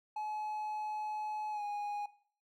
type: tone with pitch glide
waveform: triangle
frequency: 852 to 825.4 Hz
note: G#5 to G#5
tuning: +44 to -11 cents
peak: -34 dBFS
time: 0.16-2.06 s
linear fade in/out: 5 ms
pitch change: -55 cents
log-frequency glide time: 1.51-1.63 s
effects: noise-tail reverb RT60 0.5 s tail -17 dB re dry